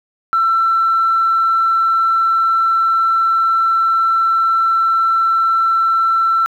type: tone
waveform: sine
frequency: 1341 Hz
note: E6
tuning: 29 cents sharp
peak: -10 dBFS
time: 0.33-6.46 s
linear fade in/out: 0 ms
effects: tanh soft clip ceiling -7 dBFS + 8-bit